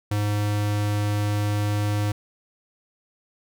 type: tone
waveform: square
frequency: 103.83 Hz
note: G#2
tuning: in tune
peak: -22 dBFS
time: 0.11-2.12 s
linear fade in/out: 5 ms
effects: none